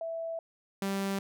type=tone pair in turn; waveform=sine / sawtooth; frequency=659.3 / 196.01 Hz; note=E5 / G3; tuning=0 / 0 cents; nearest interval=octave + major sixth; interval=2100 cents; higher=first; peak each=-33 / -26 dBFS; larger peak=second; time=0.01-0.39 / 0.82-1.19 s; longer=first; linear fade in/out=2 ms; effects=none